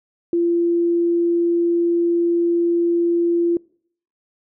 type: tone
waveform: sine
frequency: 342.2 Hz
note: F4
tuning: 35 cents flat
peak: -15 dBFS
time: 0.33-3.57 s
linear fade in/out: 2 ms
effects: noise-tail reverb RT60 0.6 s tail -25 dB re dry